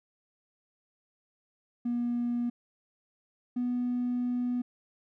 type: tone pair in turn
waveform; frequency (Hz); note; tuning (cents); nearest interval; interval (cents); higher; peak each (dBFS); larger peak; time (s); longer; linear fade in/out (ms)
triangle; 240 / 245.8; B3 / B3; -49 / -8; unison; 41; second; -24; neither; 1.85-2.5 / 3.56-4.62; second; 10
effects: tanh soft clip ceiling -24 dBFS